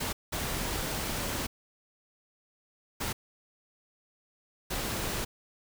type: noise bursts at uneven times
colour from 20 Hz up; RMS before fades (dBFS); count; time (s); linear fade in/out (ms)
pink; -33; 4; 0-0.13 / 0.32-1.47 / 3-3.13 / 4.7-5.25; 10
effects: none